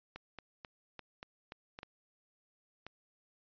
clicks, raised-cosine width 0.3 ms, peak -29 dBFS, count 9, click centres 0.16 / 0.387 / 0.648 / 0.993 / 1.229 / 1.521 / 1.789 / 1.831 / 2.866 s, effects resampled to 11025 Hz

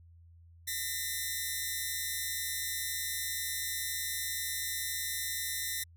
5% pulse tone pair together, 1822 / 2007 Hz, A#6 / B6, -40 / +27 cents, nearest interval major second, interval 167 cents, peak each -26 / -26 dBFS, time 0.67-5.84 s, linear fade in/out 10 ms, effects added 84 Hz sine -54 dBFS peak until 5.96 s

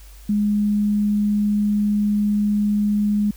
sine tone, 207.5 Hz, G#3, 1 cent flat, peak -16 dBFS, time 0.29-3.31 s, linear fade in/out 5 ms, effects added 50 Hz sine -40 dBFS peak until 3.36 s + white hiss -50 dBFS RMS until 3.36 s

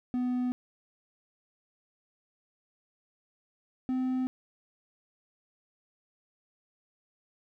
triangle tone pair in turn, 249.1 / 257 Hz, B3 / C4, +15 / -31 cents, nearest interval minor second, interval 54 cents, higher second, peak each -25 dBFS, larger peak neither, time 0.14-0.52 / 3.89-4.27 s, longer neither, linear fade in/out 0 ms, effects none

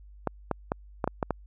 clicks, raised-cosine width 1 ms, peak -12 dBFS, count 7, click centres 0.273 / 0.513 / 0.719 / 1.042 / 1.076 / 1.228 / 1.307 s, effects added 50 Hz sine -47 dBFS peak until 1.46 s

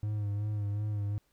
triangle tone with vibrato, 103.83 Hz, G#2, in tune, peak -28 dBFS, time 0.03-1.18 s, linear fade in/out 0 ms, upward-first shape sine, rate 2.7 Hz, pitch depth 40 cents each way, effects pink hiss -73 dBFS RMS until 1.32 s

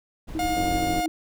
brown noise, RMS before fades -34 dBFS, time 0.27-1.02 s, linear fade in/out 20 ms
sine tone with tremolo, 317.1 Hz, D#4, 33 cents sharp, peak -25 dBFS, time 0.35-1.08 s, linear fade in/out 0 ms, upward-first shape sine, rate 13 Hz, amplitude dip 65%
45% pulse tone, 713 Hz, F5, 36 cents sharp, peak -24 dBFS, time 0.39-1.06 s, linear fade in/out 2 ms
click train, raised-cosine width 2 ms, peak -20 dBFS, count 39, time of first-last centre 0.57-0.995 s, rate 89.4 Hz
effects none

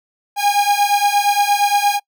45% pulse beating tone pair, 811 / 819.6 Hz, G#5 / G#5, -41 / -23 cents, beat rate 8.6 Hz, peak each -16 dBFS, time 0.36-2 s, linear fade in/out 50 ms, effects noise-tail reverb RT60 0.1 s tail -25 dB re dry

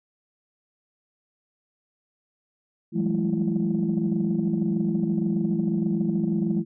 sine tone cluster, 165.7 / 187.4 / 199.7 / 213.9 / 336 Hz, E3 / F#3 / G3 / A3 / E4, +9 / +22 / +32 / -49 / +33 cents, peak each -27 / -27 / -32 / -25 / -28 dBFS, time 2.92-6.65 s, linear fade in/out 50 ms, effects tanh soft clip ceiling -14 dBFS

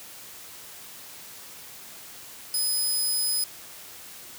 10% pulse tone, 5030 Hz, D#8, 18 cents sharp, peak -18 dBFS, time 2.54-3.44 s, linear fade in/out 2 ms, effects white hiss -44 dBFS RMS until 4.38 s + high-pass 60 Hz 12 dB/octave

